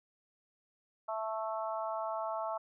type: harmonic tone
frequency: 220 Hz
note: A3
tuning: in tune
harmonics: 3 / 4 / 5 / 6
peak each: -37 / -39 / -41 / -43 dBFS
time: 1.08-2.58 s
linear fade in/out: 10 ms
effects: none